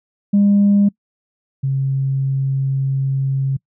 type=tone pair in turn; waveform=sine; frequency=202.2 / 135.33 Hz; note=G#3 / C#3; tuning=-46 / -41 cents; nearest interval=perfect fifth; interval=695 cents; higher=first; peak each=-8 / -15 dBFS; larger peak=first; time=0.33-0.89 / 1.63-3.57 s; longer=second; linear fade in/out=10 ms; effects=noise-tail reverb RT60 0.1 s tail -25 dB re dry + tanh soft clip ceiling -7 dBFS